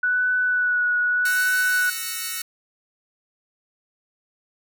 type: tone with vibrato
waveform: sine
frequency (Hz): 1479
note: F#6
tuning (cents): -1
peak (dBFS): -18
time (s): 0.03-1.9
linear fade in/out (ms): 5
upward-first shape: sine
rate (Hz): 0.82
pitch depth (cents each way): 20
type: chord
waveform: 5% pulse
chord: F# dominant seventh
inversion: third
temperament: equal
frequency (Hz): 1318.5 / 1480 / 1864.7 / 2217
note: E6 / F#6 / A#6 / C#7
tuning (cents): 0 / 0 / 0 / 0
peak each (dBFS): -22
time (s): 1.25-2.42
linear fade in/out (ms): 5
effects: none